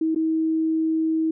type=tone with dropouts; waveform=sine; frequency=320 Hz; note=D#4; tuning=49 cents sharp; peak=-19 dBFS; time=0.01-1.31 s; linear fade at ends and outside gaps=5 ms; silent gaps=0.148-0.159 s; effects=none